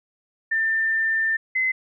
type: tone pair in turn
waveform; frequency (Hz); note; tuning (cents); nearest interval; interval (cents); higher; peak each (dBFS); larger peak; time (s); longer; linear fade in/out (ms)
sine; 1791 / 2047; A6 / C7; +30 / -38; major second; 232; second; -19; neither; 0.51-1.37 / 1.55-1.72; first; 10
effects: none